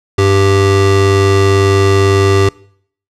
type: tone pair together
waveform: square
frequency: 98 / 392 Hz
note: G2 / G4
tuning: 0 / 0 cents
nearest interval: 2 octaves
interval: 2400 cents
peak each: -11 dBFS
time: 0.18-2.49 s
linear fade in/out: 5 ms
effects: noise-tail reverb RT60 0.6 s tail -23 dB re dry + low-pass 7000 Hz 12 dB/octave